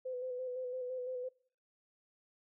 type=tone with vibrato; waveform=sine; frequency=505 Hz; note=B4; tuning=39 cents sharp; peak=-37 dBFS; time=0.05-1.29 s; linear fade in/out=10 ms; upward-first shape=square; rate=5.9 Hz; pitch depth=28 cents each way; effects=noise-tail reverb RT60 0.5 s tail -24 dB re dry